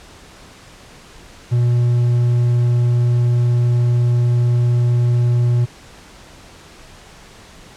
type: tone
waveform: triangle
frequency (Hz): 120.7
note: B2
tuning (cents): -39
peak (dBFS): -10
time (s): 1.51-5.66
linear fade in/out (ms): 20
effects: pink hiss -42 dBFS RMS until 7.76 s + low-pass 8000 Hz 12 dB/octave